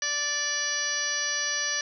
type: harmonic tone with a mistuned harmonic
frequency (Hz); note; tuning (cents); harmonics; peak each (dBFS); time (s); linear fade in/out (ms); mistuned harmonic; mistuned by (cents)
584; D5; -10; 1 / 2 / 3 / 4 / 5 / 6 / 7 / 8 / 9 / 10; -42 / -41 / -30 / -41 / -39 / -42 / -39 / -35 / -39 / -30; 0.02-1.81; 2; 6; -29
effects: none